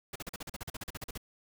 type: noise bursts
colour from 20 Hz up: pink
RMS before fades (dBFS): -40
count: 16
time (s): 0.13-1.177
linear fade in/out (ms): 5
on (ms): 27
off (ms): 41
effects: none